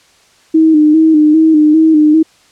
sine tone with vibrato, 311.1 Hz, D#4, in tune, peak -4 dBFS, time 0.54-2.23 s, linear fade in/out 10 ms, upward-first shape square, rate 2.5 Hz, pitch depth 44 cents each way, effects white hiss -48 dBFS RMS until 2.51 s + low-pass 7000 Hz 12 dB/octave

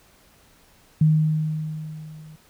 sine tone with level ramp, 155.5 Hz, D#3, 1 cent flat, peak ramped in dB -12 to -41 dBFS, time 1.01-2.36 s, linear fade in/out 5 ms, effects pink hiss -56 dBFS RMS until 2.49 s

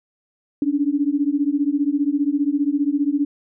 sine beating tone pair, 280.1 / 295.1 Hz, C#4 / D4, +18 / +8 cents, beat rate 15 Hz, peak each -20 / -20 dBFS, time 0.62-3.25 s, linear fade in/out 2 ms, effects none

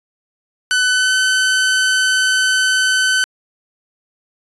sawtooth tone with pitch glide, 1502 to 1519.5 Hz, F#6 to F#6, +26 to +46 cents, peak -9 dBFS, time 0.71-3.24 s, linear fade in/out 0 ms, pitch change +20 cents, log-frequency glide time 0.89-1.14 s, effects resampled to 24000 Hz

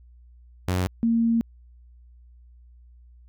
sawtooth / sine tone pair in turn, 91.3 / 230.1 Hz, F#2 / A#3, -23 / -22 cents, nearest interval octave + major third, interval 1601 cents, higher second, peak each -18 dBFS, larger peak neither, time 0.68-0.87 / 1.03-1.41 s, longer second, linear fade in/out 0 ms, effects added 60 Hz sine -48 dBFS peak until 3.28 s

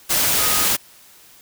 sine tone in noise, 1249 Hz, D#6, 6 cents sharp, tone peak -27 dBFS, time 0.38-0.67 s, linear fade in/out 20 ms, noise white, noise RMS -18 dBFS, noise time 0.09-0.77 s, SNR -12 dB, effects white hiss -48 dBFS RMS until 1.41 s

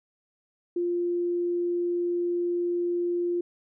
sine tone, 349.2 Hz, F4, in tune, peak -24 dBFS, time 0.76-3.41 s, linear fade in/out 5 ms, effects none

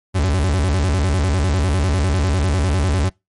40% pulse tone with vibrato, 82.2 Hz, E2, 4 cents flat, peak -14 dBFS, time 0.14-3.1 s, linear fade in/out 20 ms, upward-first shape square, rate 10 Hz, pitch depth 240 cents each way, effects noise-tail reverb RT60 0.2 s tail -24 dB re dry + MP3 48 kbps

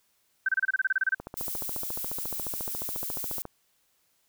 sine tone bursts, 1545 Hz, G6, 26 cents flat, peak -21 dBFS, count 13, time 0.46-1.147 s, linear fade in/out 5 ms, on 27 ms, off 28 ms
click train, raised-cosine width 1 ms, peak -23 dBFS, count 33, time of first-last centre 1.2-3.454 s, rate 14.2 Hz
violet noise, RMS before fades -34 dBFS, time 1.37-3.42 s, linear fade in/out 0 ms
effects white hiss -70 dBFS RMS until 4.28 s

